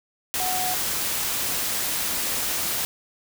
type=tone in noise; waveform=sine; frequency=736 Hz; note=F#5; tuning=9 cents flat; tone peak=-27 dBFS; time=0.4-0.74 s; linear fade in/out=0 ms; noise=white; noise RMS=-26 dBFS; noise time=0.34-2.85 s; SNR=-4 dB; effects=none